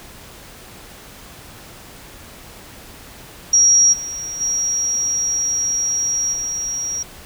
sine tone with level steps, 5670 Hz, F8, 25 cents sharp, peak -9 / -25 / -17 / -21 dBFS, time 3.53-7.03 s, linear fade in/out 5 ms, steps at 3.92 / 4.4 / 6.32 s, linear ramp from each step 20 ms, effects pink hiss -40 dBFS RMS until 7.25 s

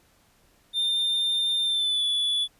triangle tone with pitch glide, 3606 to 3439 Hz, A7 to A7, +42 to -40 cents, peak -21 dBFS, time 0.73-2.48 s, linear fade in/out 50 ms, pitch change -82 cents, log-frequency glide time 1.63-2.05 s, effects pink hiss -62 dBFS RMS until 2.59 s + resampled to 32000 Hz

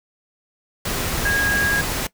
sine tone in noise, 1638 Hz, G#6, 24 cents flat, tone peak -18 dBFS, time 1.25-1.81 s, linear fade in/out 5 ms, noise pink, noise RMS -24 dBFS, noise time 0.85-2.07 s, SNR +3 dB, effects noise-tail reverb RT60 0.1 s tail -19 dB re dry

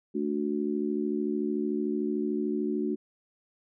sine chord, D major, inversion second, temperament just, 220.2 / 293.7 / 367.1 Hz, A3 / D4 / F#4, +2 / 0 / -14 cents, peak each -31 dBFS, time 0.14-2.96 s, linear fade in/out 20 ms, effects none

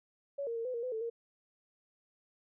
sine tone with pitch steps, 562 / 464.3 / 458.3 / 506 / 467.9 / 506 / 442.5 / 465 Hz, C#5 / A#4 / A#4 / B4 / A#4 / B4 / A4 / A#4, +24 / -7 / -29 / +42 / +6 / +42 / +10 / -4 cents, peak -34 dBFS, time 0.38-1.1 s, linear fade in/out 10 ms, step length 90 ms, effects none

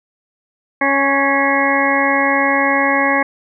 harmonic tone with a mistuned harmonic, 277.2 Hz, C#4, in tune, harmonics 1 / 2 / 3 / 4 / 6 / 7 / 8, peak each -20 / -20 / -20 / -20 / -20 / -20 / -20 dBFS, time 0.81-3.23 s, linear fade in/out 5 ms, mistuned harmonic 8, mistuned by -43 cents, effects none

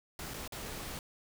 pink noise with dropouts, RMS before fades -42 dBFS, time 0.19-0.99 s, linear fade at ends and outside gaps 1 ms, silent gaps 0.337-0.341 / 0.477-0.522 s, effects none

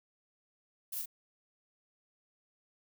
violet noise with echo, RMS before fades -39 dBFS, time 0.92-1.02 s, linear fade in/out 10 ms, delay 39 ms, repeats 1, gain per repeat -2 dB, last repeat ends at 1.059 s, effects none

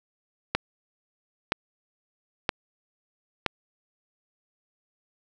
click train, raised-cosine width 0.3 ms, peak -6 dBFS, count 4, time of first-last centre 0.55-3.463 s, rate 1.03 Hz, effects none

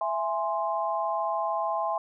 sine chord, E augmented, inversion none, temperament equal with one note detuned, 664.2 / 830.6 / 1046.5 Hz, E5 / G#5 / B#5, +13 / 0 / 0 cents, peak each -30 dBFS, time 0.01-1.98 s, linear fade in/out 2 ms, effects none

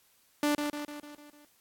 sawtooth tone with echo, 294.3 Hz, D4, 4 cents sharp, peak -21 dBFS, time 0.43-0.55 s, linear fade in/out 2 ms, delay 150 ms, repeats 6, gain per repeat -5 dB, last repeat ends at 1.45 s, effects white hiss -66 dBFS RMS until 1.6 s + AAC 64 kbps

